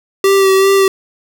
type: tone with vibrato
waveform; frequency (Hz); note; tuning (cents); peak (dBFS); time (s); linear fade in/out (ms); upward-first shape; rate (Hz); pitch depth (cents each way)
square; 387.9; G4; -18; -8; 0.24-0.88; 2; sine; 2.6; 22
effects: none